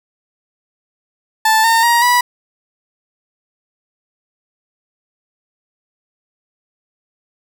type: tone with pitch steps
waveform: 30% pulse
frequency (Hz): 880 / 911.6 / 944.3 / 978.1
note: A5 / A#5 / A#5 / B5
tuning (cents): 0 / -39 / +22 / -17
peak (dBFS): -7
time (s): 1.45-2.21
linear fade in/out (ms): 5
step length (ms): 190
effects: none